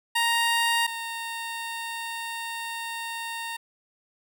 15% pulse tone pair in turn, 932.3 / 920.5 Hz, A#5 / A#5, 0 / -22 cents, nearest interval unison, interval 22 cents, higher first, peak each -15 / -25 dBFS, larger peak first, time 0.15-0.87 / 0.87-3.57 s, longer second, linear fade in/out 10 ms, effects none

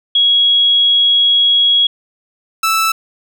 sine / sawtooth tone pair in turn, 3320 / 1317.5 Hz, G#7 / E6, -1 / -1 cents, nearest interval octave + major third, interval 1600 cents, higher first, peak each -8 dBFS, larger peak neither, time 0.15-1.87 / 2.63-2.92 s, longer first, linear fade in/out 5 ms, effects none

